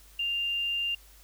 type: tone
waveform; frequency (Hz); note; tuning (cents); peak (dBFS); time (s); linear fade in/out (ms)
sine; 2794; F7; 0; -27; 0.19-0.95; 5
effects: added 50 Hz sine -54 dBFS peak until 1.23 s + white hiss -57 dBFS RMS until 1.23 s